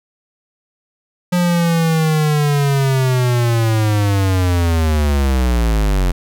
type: linear sweep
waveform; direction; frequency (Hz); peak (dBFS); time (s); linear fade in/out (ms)
square; down; 178.7 to 43.65; -13; 1.32-6.12; 10
effects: none